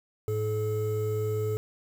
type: tone pair together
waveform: triangle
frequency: 107.5 / 430 Hz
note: A2 / A4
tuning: -40 / -40 cents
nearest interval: 2 octaves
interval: 2400 cents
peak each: -27 dBFS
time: 0.28-1.57 s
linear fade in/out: 0 ms
effects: 8-bit